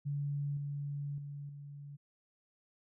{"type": "tone with level steps", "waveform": "sine", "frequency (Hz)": 143.2, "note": "D3", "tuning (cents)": -43, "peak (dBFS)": [-33, -36, -41, -45], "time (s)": [0.05, 1.97], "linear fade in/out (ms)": 20, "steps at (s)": [0.57, 1.18, 1.49], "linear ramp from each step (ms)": 2, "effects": []}